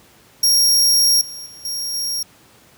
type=tone with level steps; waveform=sawtooth; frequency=5588 Hz; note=F8; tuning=in tune; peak=-9 / -28 / -35 / -20 / -18 dBFS; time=0.43-2.23 s; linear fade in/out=5 ms; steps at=1.21 / 1.46 / 1.65 / 1.94 s; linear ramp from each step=2 ms; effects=pink hiss -50 dBFS RMS until 2.77 s + high-pass 80 Hz 12 dB/octave